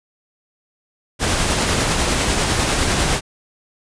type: noise with tremolo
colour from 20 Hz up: pink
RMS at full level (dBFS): -17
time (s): 1.19-3.21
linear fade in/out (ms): 50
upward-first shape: sine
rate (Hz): 10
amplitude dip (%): 25
effects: resampled to 22050 Hz